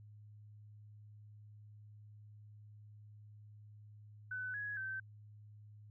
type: tone with pitch steps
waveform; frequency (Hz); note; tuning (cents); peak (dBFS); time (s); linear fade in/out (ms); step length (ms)
sine; 1505 / 1671 / 1547; F#6 / G#6 / G6; +29 / +10 / -23; -39; 4.31-5; 5; 230
effects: added 105 Hz sine -54 dBFS peak until 5.9 s